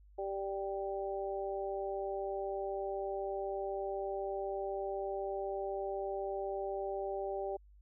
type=harmonic tone; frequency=196 Hz; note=G3; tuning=in tune; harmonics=2 / 3 / 4; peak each=-38 / -40 / -41 dBFS; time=0.18-7.57 s; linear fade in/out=10 ms; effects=added 50 Hz sine -57 dBFS peak until 7.81 s